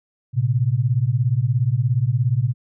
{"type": "beating tone pair", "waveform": "sine", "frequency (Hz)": [114.3, 131.3], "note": ["A#2", "C3"], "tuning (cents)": [-34, 6], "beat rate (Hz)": 17, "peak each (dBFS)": -19, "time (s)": [0.33, 2.54], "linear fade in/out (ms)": 50, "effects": []}